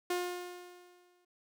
sawtooth tone with exponential decay, 356.5 Hz, F4, 36 cents sharp, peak -26 dBFS, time 0.1-1.25 s, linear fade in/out 5 ms, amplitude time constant 250 ms, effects none

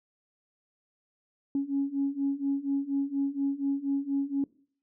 sine beating tone pair, 275.4 / 279.6 Hz, C#4 / C#4, -11 / +15 cents, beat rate 4.2 Hz, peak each -30 / -28 dBFS, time 1.55-4.44 s, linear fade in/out 2 ms, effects noise-tail reverb RT60 0.5 s tail -21 dB re dry + tanh soft clip ceiling -19 dBFS

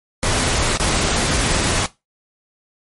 pink noise with dropouts, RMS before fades -18 dBFS, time 0.23-1.86 s, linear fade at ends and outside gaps 0 ms, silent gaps 0.772-0.799 s, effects noise-tail reverb RT60 0.2 s tail -17 dB re dry + MP3 48 kbps

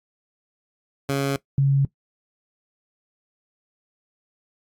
15% pulse / sine tone pair in turn, 138.59 / 138.01 Hz, C#3 / C#3, 0 / -7 cents, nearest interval unison, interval 7 cents, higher first, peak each -15 dBFS, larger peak neither, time 1.09-1.36 / 1.58-1.85 s, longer neither, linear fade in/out 2 ms, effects noise-tail reverb RT60 0.1 s tail -18 dB re dry + AAC 64 kbps

